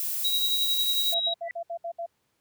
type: noise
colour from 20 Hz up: violet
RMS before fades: -30 dBFS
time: 0-1.14 s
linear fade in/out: 0 ms
type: tone with tremolo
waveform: sine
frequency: 3839 Hz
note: B7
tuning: 50 cents flat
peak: -22 dBFS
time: 0.24-1.34 s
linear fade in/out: 10 ms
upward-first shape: sine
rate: 11 Hz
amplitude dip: 45%
type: tone bursts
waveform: sine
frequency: 679 Hz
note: F5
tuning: 49 cents flat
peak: -30 dBFS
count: 7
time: 1.12-2.063 s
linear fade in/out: 10 ms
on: 79 ms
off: 65 ms
type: tone with exponential growth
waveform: sine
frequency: 1975.5 Hz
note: B6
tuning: in tune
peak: -28 dBFS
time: 1.42-1.51 s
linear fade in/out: 1 ms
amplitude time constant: 18 ms
effects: pink hiss -73 dBFS RMS until 2.4 s + high-pass 100 Hz 12 dB/octave